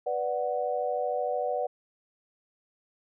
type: chord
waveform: sine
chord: B minor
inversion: none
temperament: equal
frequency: 493.9 / 587.3 / 740 Hz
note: B4 / D5 / F#5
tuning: 0 / 0 / 0 cents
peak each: -31 dBFS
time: 0.06-1.67 s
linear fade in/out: 10 ms
effects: none